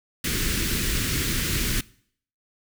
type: band-stop noise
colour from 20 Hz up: pink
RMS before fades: -25 dBFS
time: 0.24-1.81 s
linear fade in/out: 5 ms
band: 380 to 1500 Hz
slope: 24 dB/octave
effects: noise-tail reverb RT60 0.6 s tail -22 dB re dry